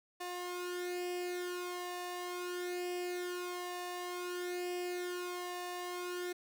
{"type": "tone with flanger", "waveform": "sawtooth", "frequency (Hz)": 356.8, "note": "F4", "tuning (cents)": 37, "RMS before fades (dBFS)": -40, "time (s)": [0.2, 6.33], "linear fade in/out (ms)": 10, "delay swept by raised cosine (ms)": [1.7, 2.42], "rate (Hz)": 0.55, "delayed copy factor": 0.7, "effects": []}